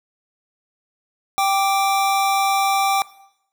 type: tone pair together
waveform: square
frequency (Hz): 784 / 1174.7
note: G5 / D6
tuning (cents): 0 / 0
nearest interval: perfect fifth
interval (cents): 700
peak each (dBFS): -18 / -23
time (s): 1.38-3.02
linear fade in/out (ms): 0
effects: noise-tail reverb RT60 0.8 s tail -19 dB re dry